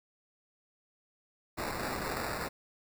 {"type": "noise with sample-and-hold", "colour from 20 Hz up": "violet", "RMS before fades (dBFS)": -36, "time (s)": [1.57, 2.49], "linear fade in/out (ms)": 20, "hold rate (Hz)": 3150, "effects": []}